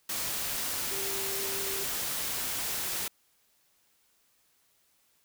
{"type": "tone in noise", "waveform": "sine", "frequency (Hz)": 391.9, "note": "G4", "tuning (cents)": 0, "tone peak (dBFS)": -39, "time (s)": [0.91, 1.84], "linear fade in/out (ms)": 5, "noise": "white", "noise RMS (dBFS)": -33, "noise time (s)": [0.09, 3.08], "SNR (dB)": -9, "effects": ["white hiss -69 dBFS RMS until 5.24 s"]}